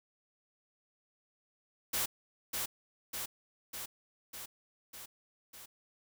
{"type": "noise with echo", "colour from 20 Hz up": "white", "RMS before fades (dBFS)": -33, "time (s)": [1.93, 2.06], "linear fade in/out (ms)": 10, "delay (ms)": 600, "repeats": 6, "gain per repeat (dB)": -3, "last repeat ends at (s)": 5.66, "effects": []}